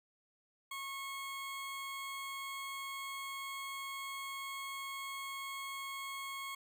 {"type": "tone", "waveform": "20% pulse", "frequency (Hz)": 1093, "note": "C#6", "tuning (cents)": -25, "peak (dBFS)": -36, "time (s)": [0.71, 6.55], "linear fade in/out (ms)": 5, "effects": []}